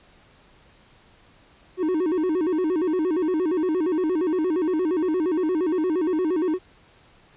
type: tone with vibrato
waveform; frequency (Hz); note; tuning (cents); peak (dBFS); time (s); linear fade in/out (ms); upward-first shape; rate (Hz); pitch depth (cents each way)
triangle; 338.5; E4; +46; -18; 1.77-6.59; 50; square; 8.6; 150
effects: pink hiss -55 dBFS RMS until 7.36 s + resampled to 8000 Hz